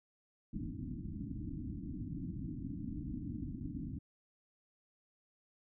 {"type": "low-pass noise", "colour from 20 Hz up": "white", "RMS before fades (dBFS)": -42, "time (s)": [0.53, 3.99], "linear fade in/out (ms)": 5, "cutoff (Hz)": 310, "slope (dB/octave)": 96, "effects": []}